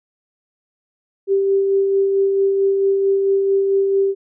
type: tone with tremolo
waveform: sine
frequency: 392 Hz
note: G4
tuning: in tune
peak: -12 dBFS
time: 1.27-4.15 s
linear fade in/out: 50 ms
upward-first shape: sine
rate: 4.5 Hz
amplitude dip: 30%
effects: none